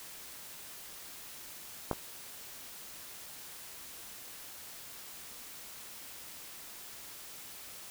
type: clicks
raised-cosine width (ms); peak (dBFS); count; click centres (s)
1; -15 / -27; 2; 1.913 / 1.931
effects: white hiss -48 dBFS RMS until 7.9 s